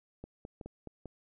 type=clicks; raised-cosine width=2 ms; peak=-30 dBFS; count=6; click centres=0.24 / 0.451 / 0.612 / 0.66 / 0.873 / 1.057 s; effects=none